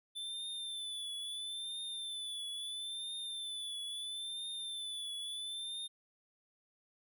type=tone with vibrato; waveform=square; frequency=3520 Hz; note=A7; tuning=in tune; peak=-40 dBFS; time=0.15-5.88 s; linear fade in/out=20 ms; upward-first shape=triangle; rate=0.75 Hz; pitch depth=65 cents each way; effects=none